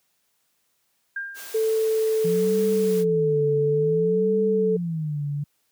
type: tone with exponential decay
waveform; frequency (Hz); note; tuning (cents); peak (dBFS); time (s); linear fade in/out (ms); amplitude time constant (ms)
sine; 1600; G6; +35; -25; 1.16-1.76; 5; 130
type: high-pass noise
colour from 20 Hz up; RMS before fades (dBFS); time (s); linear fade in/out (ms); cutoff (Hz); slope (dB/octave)
white; -39; 1.34-3.05; 50; 340; 12
type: tone with pitch glide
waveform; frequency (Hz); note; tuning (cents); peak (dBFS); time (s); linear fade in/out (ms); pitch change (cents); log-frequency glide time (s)
sine; 441.8 to 438; A4 to A4; +7 to -8; -19; 1.54-4.77; 10; -15; 1.78-2.4
type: tone with vibrato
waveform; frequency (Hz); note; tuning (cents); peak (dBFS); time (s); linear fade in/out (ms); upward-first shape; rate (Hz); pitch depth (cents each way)
sine; 168.4; E3; +37; -24; 2.24-5.44; 10; sine; 0.57; 270
effects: white hiss -70 dBFS RMS until 5.71 s + high-pass 80 Hz 12 dB/octave